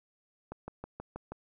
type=click train; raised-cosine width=1 ms; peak=-26 dBFS; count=6; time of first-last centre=0.52-1.32 s; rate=6.25 Hz; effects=none